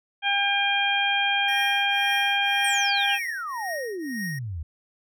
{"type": "harmonic tone", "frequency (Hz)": 802, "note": "G5", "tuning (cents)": 39, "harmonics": [1, 2, 3, 4], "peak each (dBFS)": [-26, -26, -26, -26], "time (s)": [0.22, 3.19], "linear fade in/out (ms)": 50}
{"type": "tone with tremolo", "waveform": "square", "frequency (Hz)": 1864.7, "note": "A#6", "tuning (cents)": 0, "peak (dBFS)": -30, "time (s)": [1.48, 4.39], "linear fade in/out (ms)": 5, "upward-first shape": "triangle", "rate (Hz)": 1.9, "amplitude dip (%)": 95}
{"type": "exponential sweep", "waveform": "sine", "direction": "down", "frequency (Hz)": [9080, 73.42], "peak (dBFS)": -29, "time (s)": [2.64, 4.63], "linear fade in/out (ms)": 5}
{"effects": []}